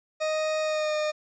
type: tone with pitch glide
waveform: 40% pulse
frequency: 622.3 to 609.8 Hz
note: D#5 to D#5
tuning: 0 to -35 cents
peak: -24 dBFS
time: 0.2-1.12 s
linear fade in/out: 20 ms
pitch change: -35 cents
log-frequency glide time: 0.61-0.95 s
effects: resampled to 16000 Hz + 10-bit